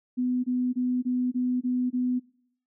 sine tone bursts, 250 Hz, B3, 21 cents sharp, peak -23 dBFS, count 7, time 0.17-2.198 s, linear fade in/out 20 ms, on 270 ms, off 23 ms, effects noise-tail reverb RT60 0.7 s tail -23 dB re dry

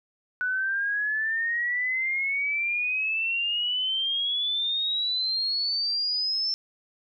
sine exponential sweep, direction up, 1480 to 5360 Hz, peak -24 dBFS, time 0.41-6.54 s, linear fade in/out 0 ms, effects none

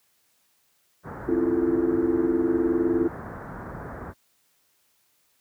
pink low-pass noise, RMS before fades -36 dBFS, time 1.03-4.14 s, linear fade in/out 50 ms, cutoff 1700 Hz, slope 48 dB/octave
sine chord, F major seventh, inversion second, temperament equal, 261.6 / 329.6 / 349.2 / 440 Hz, C4 / E4 / F4 / A4, 0 / 0 / 0 / 0 cents, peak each -28 / -24 / -24 / -30 dBFS, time 1.28-3.08 s, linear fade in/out 10 ms
effects white hiss -67 dBFS RMS until 5.4 s + high-pass 60 Hz 12 dB/octave

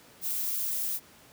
violet noise, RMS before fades -31 dBFS, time 0.21-1 s, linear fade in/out 50 ms, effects pink hiss -55 dBFS RMS until 1.32 s + high-pass 100 Hz 12 dB/octave

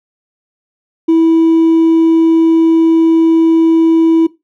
triangle tone with hard clipping, 327 Hz, E4, 14 cents flat, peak -5 dBFS, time 1.08-4.27 s, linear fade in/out 10 ms, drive 2 dB, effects noise-tail reverb RT60 0.2 s tail -18 dB re dry

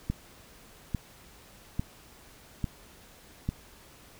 click train, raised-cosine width 5 ms, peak -16 dBFS, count 5, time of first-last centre 0.1-3.49 s, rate 1.18 Hz, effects pink hiss -54 dBFS RMS until 4.19 s

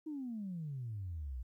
sine exponential sweep, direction down, 320.1 to 58.27 Hz, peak -38 dBFS, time 0.06-1.43 s, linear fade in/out 10 ms, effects tanh soft clip ceiling -34 dBFS + 13-bit

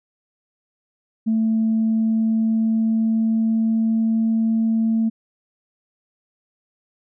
sine tone with pitch glide, 222.2 to 224.3 Hz, A3 to A3, +17 to +34 cents, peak -15 dBFS, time 1.26-5.1 s, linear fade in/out 20 ms, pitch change +17 cents, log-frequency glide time 1.67-4.38 s, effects tanh soft clip ceiling -12 dBFS

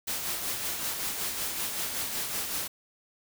white noise with tremolo, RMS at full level -31 dBFS, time 0.07-2.68 s, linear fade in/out 10 ms, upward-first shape sine, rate 5.3 Hz, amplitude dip 40%, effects none

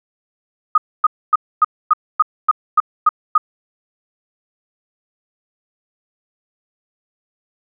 sine tone bursts, 1244.5 Hz, D#6, in tune, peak -7 dBFS, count 10, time 0.75-3.38 s, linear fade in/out 5 ms, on 29 ms, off 260 ms, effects none

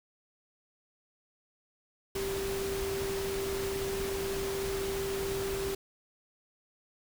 sine tone in noise, 390.8 Hz, G4, 5 cents flat, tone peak -32 dBFS, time 2.15-5.75 s, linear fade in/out 5 ms, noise pink, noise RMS -38 dBFS, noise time 2.15-5.75 s, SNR +3 dB, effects none

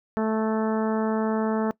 harmonic tone, 219.3 Hz, A3, 6 cents flat, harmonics 1 / 2 / 3 / 4 / 5 / 6 / 7 / 8, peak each -24 / -27 / -31 / -33 / -38 / -37 / -43 / -43 dBFS, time 0.17-1.71 s, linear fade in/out 0 ms, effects noise-tail reverb RT60 0.1 s tail -21 dB re dry

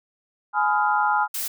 sine chord, F half-diminished seventh, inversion first, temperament just, 838.1 / 1005.8 / 1257.2 / 1396.9 Hz, Ab5 / Cb6 / Eb6 / F6, +16 / +31 / +18 / 0 cents, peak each -21 / -25 / -27 / -24 dBFS, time 0.53-1.28 s, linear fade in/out 50 ms
blue noise, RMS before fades -28 dBFS, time 1.34-1.48 s, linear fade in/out 5 ms
effects none

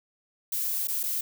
violet noise with dropouts, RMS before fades -29 dBFS, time 0.52-1.21 s, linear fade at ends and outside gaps 5 ms, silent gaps 0.873-0.883 / 1.032-1.035 s, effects none

